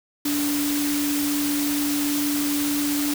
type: tone in noise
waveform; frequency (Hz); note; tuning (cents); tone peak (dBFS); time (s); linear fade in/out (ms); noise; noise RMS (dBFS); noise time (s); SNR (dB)
sine; 290; D4; -22; -22; 0.25-3.14; 5; white; -28; 0.25-3.14; +3
effects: none